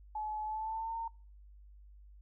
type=tone with pitch glide; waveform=sine; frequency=856 to 912.2 Hz; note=A5 to A#5; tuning=-48 to -38 cents; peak=-35 dBFS; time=0.15-1.08 s; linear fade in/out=5 ms; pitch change=+110 cents; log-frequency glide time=0.44-0.96 s; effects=noise-tail reverb RT60 0.4 s tail -25 dB re dry + added 50 Hz sine -53 dBFS peak until 2.21 s